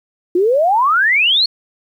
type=exponential sweep; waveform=sine; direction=up; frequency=340 to 4435 Hz; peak=-10 dBFS; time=0.35-1.46 s; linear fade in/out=5 ms; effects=8-bit